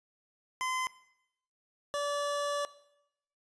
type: tone pair in turn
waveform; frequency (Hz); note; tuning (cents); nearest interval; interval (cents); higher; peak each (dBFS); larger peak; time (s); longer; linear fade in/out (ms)
25% pulse; 1028 / 576.9; C6 / D5; -31 / -31; minor seventh; 1000; first; -27; neither; 0.61-0.87 / 1.94-2.65; second; 0
effects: noise-tail reverb RT60 0.8 s tail -18 dB re dry + resampled to 22050 Hz